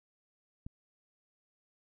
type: click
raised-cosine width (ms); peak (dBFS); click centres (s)
5; -30; 0.665
effects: none